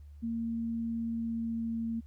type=tone with pitch glide; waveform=sine; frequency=229.6 to 228 Hz; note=A#3 to A#3; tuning=-26 to -38 cents; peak=-31 dBFS; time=0.22-2.01 s; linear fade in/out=20 ms; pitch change=-12 cents; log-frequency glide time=1.01-1.77 s; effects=added 73 Hz sine -47 dBFS peak until 2.06 s + pink hiss -75 dBFS RMS until 2.06 s